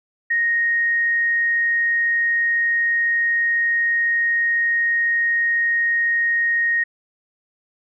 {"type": "tone", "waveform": "sine", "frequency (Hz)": 1866, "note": "A#6", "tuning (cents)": 1, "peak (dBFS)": -16, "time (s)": [0.3, 6.84], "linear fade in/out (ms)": 10, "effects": []}